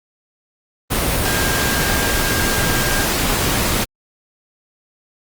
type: tone in noise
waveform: sine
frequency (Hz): 1605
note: G6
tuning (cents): +40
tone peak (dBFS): -24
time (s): 1.25-3.06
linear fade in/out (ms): 20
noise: pink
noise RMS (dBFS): -18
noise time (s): 0.9-3.85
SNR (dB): -9
effects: Opus 32 kbps